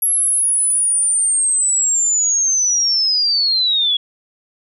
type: linear sweep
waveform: sine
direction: down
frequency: 11300 to 3321 Hz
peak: -13 dBFS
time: 0.02-3.97 s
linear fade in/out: 5 ms
effects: none